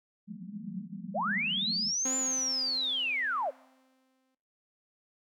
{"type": "band-pass noise", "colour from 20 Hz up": "pink", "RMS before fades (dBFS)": -40, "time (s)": [0.27, 1.92], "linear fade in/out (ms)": 50, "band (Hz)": [170, 230], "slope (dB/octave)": 96}
{"type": "linear two-way sweep", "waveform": "sine", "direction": "up then down", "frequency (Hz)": [488, 7160, 488], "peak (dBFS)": -28, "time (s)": [1.14, 3.51], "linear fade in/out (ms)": 20, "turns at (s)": 2.16}
{"type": "tone with exponential decay", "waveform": "sawtooth", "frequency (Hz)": 261.2, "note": "C4", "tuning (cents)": -3, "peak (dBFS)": -30, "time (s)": [2.05, 4.35], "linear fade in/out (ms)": 5, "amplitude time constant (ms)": 500}
{"effects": ["noise-tail reverb RT60 1.0 s tail -24 dB re dry"]}